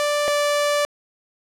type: tone pair in turn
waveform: sawtooth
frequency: 587.3 / 584.1 Hz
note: D5 / D5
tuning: 0 / -10 cents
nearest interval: unison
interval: 10 cents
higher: first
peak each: -15 / -14 dBFS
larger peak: second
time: 0-0.28 / 0.28-0.85 s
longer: second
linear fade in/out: 0 ms
effects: low-pass 11000 Hz 12 dB/octave